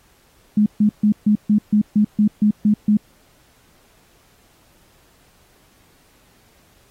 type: tone bursts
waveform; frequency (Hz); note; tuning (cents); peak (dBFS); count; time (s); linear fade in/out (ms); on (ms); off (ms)
sine; 210; G#3; +19; -11; 11; 0.57-2.971; 5; 91; 140
effects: pink hiss -56 dBFS RMS until 6.9 s + AAC 48 kbps